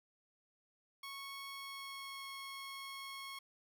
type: tone with pitch glide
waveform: 15% pulse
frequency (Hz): 1103 to 1092.9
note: C#6 to C#6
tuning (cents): -9 to -25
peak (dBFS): -39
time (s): 1.03-3.39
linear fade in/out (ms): 5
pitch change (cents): -16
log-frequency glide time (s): 1.48-2.29
effects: none